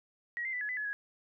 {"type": "tone with pitch steps", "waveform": "sine", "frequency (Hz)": [1906, 2083, 1984, 1696, 2002, 1704, 1664], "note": ["A#6", "C7", "B6", "G#6", "B6", "G#6", "G#6"], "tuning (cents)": [38, -8, 7, 36, 23, 44, 3], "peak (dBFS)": -33, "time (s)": [0.37, 0.93], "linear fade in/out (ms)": 0, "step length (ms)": 80, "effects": []}